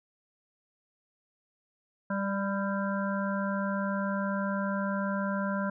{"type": "harmonic tone with a mistuned harmonic", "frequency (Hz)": 197.1, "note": "G3", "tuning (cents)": 10, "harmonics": [1, 3, 5, 7, 8], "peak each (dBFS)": [-30, -35, -37, -38, -39], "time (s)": [2.1, 5.7], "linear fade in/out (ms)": 5, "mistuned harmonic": 5, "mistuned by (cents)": 27, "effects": []}